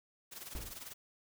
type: noise with tremolo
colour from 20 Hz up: white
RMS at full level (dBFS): -45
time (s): 0.31-0.94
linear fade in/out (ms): 20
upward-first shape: sine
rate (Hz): 20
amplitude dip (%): 70
type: noise with exponential decay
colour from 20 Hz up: brown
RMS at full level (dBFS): -38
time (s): 0.55-0.9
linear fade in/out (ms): 0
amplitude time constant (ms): 76
effects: none